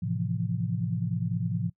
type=chord; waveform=sine; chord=F major seventh; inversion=first; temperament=equal; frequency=110 / 130.81 / 164.81 / 174.61 Hz; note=A2 / C3 / E3 / F3; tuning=0 / 0 / 0 / 0 cents; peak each=-31 / -33 / -33 / -31 dBFS; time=0.02-1.7 s; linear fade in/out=10 ms; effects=noise-tail reverb RT60 0.1 s tail -23 dB re dry